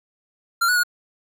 square tone with pitch steps, 1379 / 1470 / 1444 Hz, F6 / F#6 / F#6, -22 / -12 / -43 cents, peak -17 dBFS, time 0.61-0.835 s, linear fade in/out 10 ms, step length 75 ms, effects 9-bit

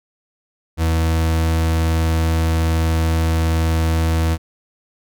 40% pulse tone, 81.2 Hz, E2, 26 cents flat, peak -14 dBFS, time 0.77-4.38 s, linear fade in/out 50 ms, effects none

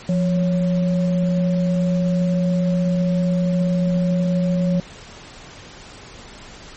sine tone pair together, 174.63 / 554.4 Hz, F3 / C#5, 0 / 0 cents, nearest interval octave + minor sixth, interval 2000 cents, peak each -16 / -25 dBFS, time 0.09-4.8 s, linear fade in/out 2 ms, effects pink hiss -40 dBFS RMS until 6.76 s + MP3 32 kbps

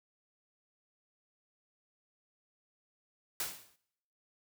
white noise with exponential decay, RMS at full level -33 dBFS, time 3.4-3.76 s, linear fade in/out 2 ms, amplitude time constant 78 ms, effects noise-tail reverb RT60 0.8 s tail -23 dB re dry

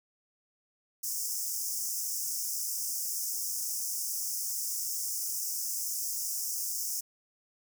pink high-pass noise, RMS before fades -34 dBFS, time 1.03-7.01 s, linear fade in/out 10 ms, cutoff 5200 Hz, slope 96 dB/octave, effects none

